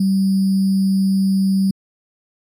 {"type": "tone with sample-and-hold", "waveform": "sine", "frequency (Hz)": 193, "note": "G3", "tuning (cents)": -27, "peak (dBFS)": -13, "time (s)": [0, 1.71], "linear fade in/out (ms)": 5, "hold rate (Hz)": 4900, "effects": ["AAC 64 kbps"]}